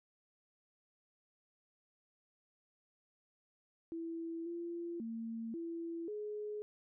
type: tone with pitch steps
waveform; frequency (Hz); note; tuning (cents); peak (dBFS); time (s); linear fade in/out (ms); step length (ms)
sine; 331 / 341.5 / 227.3 / 334.5 / 420.5; E4 / F4 / A#3 / E4 / G#4; +7 / -39 / -43 / +25 / +22; -39; 3.92-6.62; 0; 540
effects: none